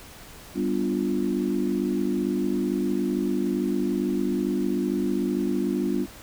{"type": "chord", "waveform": "sine", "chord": "G dominant seventh", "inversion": "none", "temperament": "equal", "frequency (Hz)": [196, 246.9, 293.7, 349.2], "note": ["G3", "B3", "D4", "F4"], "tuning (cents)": [0, 0, 0, 0], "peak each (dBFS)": -28, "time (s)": [0.54, 6.07], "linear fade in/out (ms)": 50, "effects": ["pink hiss -45 dBFS RMS until 6.22 s"]}